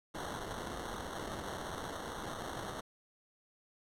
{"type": "noise with sample-and-hold", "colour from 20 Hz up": "white", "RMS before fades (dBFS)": -42, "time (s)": [0.14, 2.81], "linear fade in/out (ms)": 10, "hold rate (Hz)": 2450, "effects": ["low-pass 12000 Hz 12 dB/octave"]}